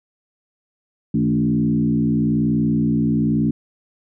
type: tone with frequency modulation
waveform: sine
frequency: 220 Hz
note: A3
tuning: in tune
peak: -15 dBFS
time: 1.14-3.51 s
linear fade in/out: 5 ms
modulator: 61 Hz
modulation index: 1.3
effects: none